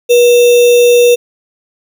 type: tone with sample-and-hold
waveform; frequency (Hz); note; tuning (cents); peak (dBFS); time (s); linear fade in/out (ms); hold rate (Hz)
sine; 482.3; B4; -41; -3; 0.09-1.16; 20; 3150
effects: none